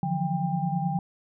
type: tone cluster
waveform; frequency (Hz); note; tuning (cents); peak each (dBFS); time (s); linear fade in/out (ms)
sine; 148.8 / 170.3 / 179.9 / 796; D3 / F3 / F#3 / G5; +23 / -43 / -48 / +26; -30; 0.03-0.99; 2
effects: none